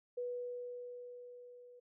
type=tone with level ramp; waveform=sine; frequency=490 Hz; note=B4; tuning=14 cents flat; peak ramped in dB=-36 to -55 dBFS; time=0.17-1.8 s; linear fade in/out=10 ms; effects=none